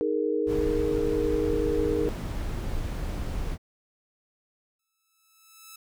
sine chord, D# suspended fourth, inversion none, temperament equal, 311.1 / 415.3 / 466.2 Hz, D#4 / G#4 / A#4, 0 / 0 / 0 cents, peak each -29 / -28 / -27 dBFS, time 0.01-2.09 s, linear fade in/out 0 ms
brown noise, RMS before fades -31 dBFS, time 0.46-3.58 s, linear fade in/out 50 ms
5% pulse tone with exponential growth, 1309 Hz, E6, 13 cents flat, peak -31 dBFS, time 4.79-5.76 s, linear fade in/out 5 ms, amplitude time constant 210 ms
effects none

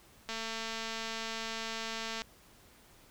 click train, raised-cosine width 0.2 ms, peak -21 dBFS, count 435, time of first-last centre 0.29-2.219 s, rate 225 Hz, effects pink hiss -60 dBFS RMS until 3.1 s

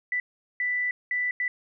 sine tone bursts at uneven times, 1980 Hz, B6, 4 cents sharp, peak -24 dBFS, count 4, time 0.12-0.2 / 0.6-0.91 / 1.11-1.31 / 1.4-1.48 s, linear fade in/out 2 ms, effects none

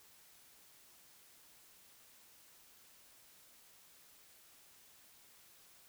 silence, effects white hiss -63 dBFS RMS until 5.88 s

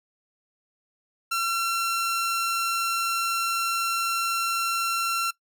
sawtooth tone, 1358 Hz, F6, 49 cents flat, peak -20 dBFS, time 1.31-5.31 s, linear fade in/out 10 ms, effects noise-tail reverb RT60 0.1 s tail -18 dB re dry

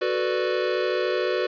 square chord, B minor seventh, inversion second, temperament equal, 370 / 440 / 493.9 / 587.3 Hz, F#4 / A4 / B4 / D5, 0 / 0 / 0 / 0 cents, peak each -27 / -32 / -27 / -30 dBFS, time 0.01-1.47 s, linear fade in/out 10 ms, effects resampled to 11025 Hz + 9-bit

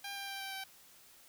10% pulse tone with pitch steps, 799 / 792.6 / 786.2 / 779.8 / 773.6 Hz, G5 / G5 / G5 / G5 / G5, +33 / +19 / +5 / -9 / -23 cents, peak -32 dBFS, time 0.04-0.64 s, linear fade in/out 5 ms, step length 120 ms, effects white hiss -60 dBFS RMS until 1.28 s

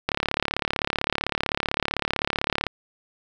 click train, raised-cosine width 0.3 ms, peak -6 dBFS, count 93, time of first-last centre 0.09-2.667 s, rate 35.7 Hz, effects 8-bit

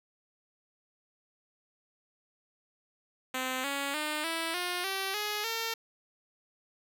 5% pulse tone with pitch steps, 258 / 279.7 / 303.3 / 328.8 / 356.5 / 386.6 / 419.1 / 454.4 Hz, C4 / C#4 / D#4 / E4 / F4 / G4 / G#4 / A#4, -24 / +16 / -44 / -4 / +36 / -24 / +16 / -44 cents, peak -20 dBFS, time 3.34-5.74 s, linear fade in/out 5 ms, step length 300 ms, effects none

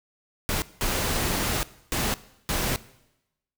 pink noise bursts at uneven times, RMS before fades -26 dBFS, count 4, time 0.49-0.62 / 0.81-1.63 / 1.92-2.14 / 2.49-2.76 s, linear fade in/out 0 ms, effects noise-tail reverb RT60 0.9 s tail -19 dB re dry

